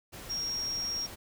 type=tone in noise; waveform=sine; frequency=5588 Hz; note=F8; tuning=in tune; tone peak=-31 dBFS; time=0.29-1.07 s; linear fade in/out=20 ms; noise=pink; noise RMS=-45 dBFS; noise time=0.12-1.16 s; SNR=+11 dB; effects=none